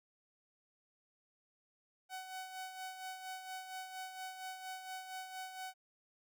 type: tone with tremolo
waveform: sawtooth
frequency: 750 Hz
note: F#5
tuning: 23 cents sharp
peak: -38 dBFS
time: 2.09-5.74 s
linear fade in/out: 50 ms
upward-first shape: sine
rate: 4.3 Hz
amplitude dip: 55%
effects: none